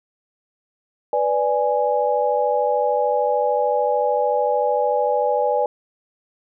sine chord, G# diminished, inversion first, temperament equal, 493.9 / 587.3 / 830.6 Hz, B4 / D5 / G#5, 0 / 0 / 0 cents, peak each -21 dBFS, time 1.13-5.66 s, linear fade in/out 2 ms, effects none

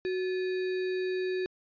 sine tone with sample-and-hold, 370 Hz, F#4, in tune, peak -28 dBFS, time 0.05-1.46 s, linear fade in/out 0 ms, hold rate 2100 Hz, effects resampled to 11025 Hz

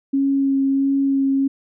sine tone with vibrato, 273.4 Hz, C#4, 24 cents flat, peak -15 dBFS, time 0.13-1.48 s, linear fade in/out 10 ms, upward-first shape sine, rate 1.5 Hz, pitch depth 12 cents each way, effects none

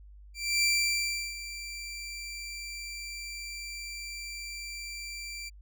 20% pulse tone with ADSR envelope, 2349 Hz, D7, in tune, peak -18 dBFS, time 0.34-5.5 s, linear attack 290 ms, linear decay 710 ms, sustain -15 dB, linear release 20 ms, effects added 50 Hz sine -48 dBFS peak until 5.61 s

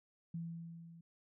sine tone with level ramp, 167.1 Hz, E3, 24 cents sharp, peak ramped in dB -38 to -54 dBFS, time 0.34-1.01 s, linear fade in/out 5 ms, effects none

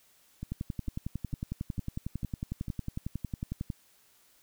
two click trains, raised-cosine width 5 ms, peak -24 / -21 dBFS, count 6 / 36, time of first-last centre 0.43-2.682 / 0.52-3.702 s, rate 2.22 / 11 Hz, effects white hiss -64 dBFS RMS until 4.42 s

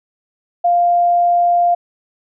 sine tone, 698.5 Hz, F5, in tune, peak -10 dBFS, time 0.64-1.75 s, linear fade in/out 10 ms, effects none

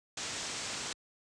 white low-pass noise, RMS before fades -39 dBFS, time 0.17-0.93 s, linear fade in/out 5 ms, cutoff 8100 Hz, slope 48 dB/octave, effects high-pass 60 Hz 12 dB/octave + resampled to 22050 Hz

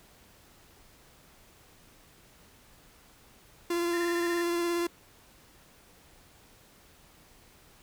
45% pulse tone with vibrato, 344.1 Hz, F4, 26 cents flat, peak -27 dBFS, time 3.7-4.87 s, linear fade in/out 5 ms, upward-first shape triangle, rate 17 Hz, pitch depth 19 cents each way
sine tone bursts, 1800 Hz, A6, 39 cents sharp, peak -35 dBFS, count 7, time 3.93-4.418 s, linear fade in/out 5 ms, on 50 ms, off 23 ms
effects pink hiss -58 dBFS RMS until 7.82 s

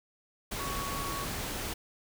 sine tone in noise, 1117 Hz, C#6, 13 cents sharp, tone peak -37 dBFS, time 0.59-1.25 s, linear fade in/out 10 ms, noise pink, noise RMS -36 dBFS, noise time 0.51-1.74 s, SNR -4 dB, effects none

